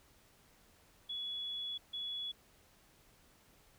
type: tone bursts at uneven times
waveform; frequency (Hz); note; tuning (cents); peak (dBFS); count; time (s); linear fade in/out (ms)
sine; 3389; G#7; +34; -38; 2; 1.09-1.78 / 1.93-2.32; 10
effects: pink hiss -66 dBFS RMS until 3.78 s